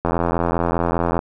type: click train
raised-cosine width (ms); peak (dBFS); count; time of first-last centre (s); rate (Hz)
1; -5; 98; 0.05-1.191; 85
effects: none